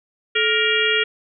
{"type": "harmonic tone with a mistuned harmonic", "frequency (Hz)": 469.4, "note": "A#4", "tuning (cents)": 12, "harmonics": [1, 3, 4, 5, 6, 7], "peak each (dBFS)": [-23, -23, -23, -23, -23, -23], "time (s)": [0.35, 1.04], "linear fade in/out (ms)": 10, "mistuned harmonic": 1, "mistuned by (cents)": -140, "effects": []}